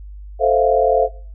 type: chord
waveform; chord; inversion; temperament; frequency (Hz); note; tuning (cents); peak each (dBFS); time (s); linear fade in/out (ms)
sine; F major seventh; first; equal; 440 / 523.3 / 659.3 / 698.5; A4 / C5 / E5 / F5; 0 / 0 / 0 / 0; -17; 0.39-1.09; 50
effects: noise-tail reverb RT60 0.4 s tail -18 dB re dry + added 50 Hz sine -32 dBFS peak until 1.34 s

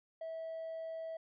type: tone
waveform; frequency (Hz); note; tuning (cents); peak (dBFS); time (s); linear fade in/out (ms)
triangle; 650; E5; -24; -37; 0.21-1.17; 5
effects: tanh soft clip ceiling -35 dBFS + resampled to 11025 Hz

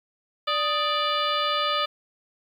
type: harmonic tone with a mistuned harmonic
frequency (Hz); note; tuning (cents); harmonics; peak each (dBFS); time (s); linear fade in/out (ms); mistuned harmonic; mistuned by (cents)
587.3; D5; 0; 1 / 2 / 3 / 4 / 5 / 6 / 7 / 8; -30 / -25 / -35 / -35 / -30 / -30 / -38 / -38; 0.47-1.86; 10; 2; +99
effects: 9-bit

